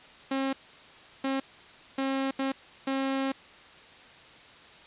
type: tone bursts at uneven times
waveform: sawtooth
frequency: 269.2 Hz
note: C4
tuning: 49 cents sharp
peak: -23 dBFS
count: 5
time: 0.31-0.53 / 1.24-1.4 / 1.98-2.31 / 2.39-2.52 / 2.87-3.32 s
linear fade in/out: 5 ms
effects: white hiss -51 dBFS RMS until 4.86 s + resampled to 8000 Hz